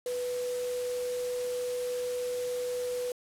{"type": "tone in noise", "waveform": "sine", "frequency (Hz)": 493.9, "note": "B4", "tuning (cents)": 0, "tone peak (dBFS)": -30, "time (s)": [0.06, 3.12], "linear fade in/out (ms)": 2, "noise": "white", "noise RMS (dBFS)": -43, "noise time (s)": [0.06, 3.12], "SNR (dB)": 10, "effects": ["low-pass 11000 Hz 12 dB/octave"]}